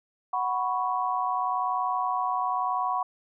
sine chord, F# suspended fourth, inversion none, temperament equal, 740 / 987.8 / 1108.7 Hz, F#5 / B5 / C#6, 0 / 0 / 0 cents, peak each -29 dBFS, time 0.33-3.03 s, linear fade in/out 5 ms, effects none

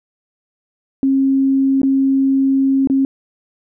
sine tone with dropouts, 270 Hz, C#4, 45 cents flat, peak -11 dBFS, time 1.03-3.05 s, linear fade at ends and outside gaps 1 ms, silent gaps 1.817-1.832 / 2.873-2.899 s, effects none

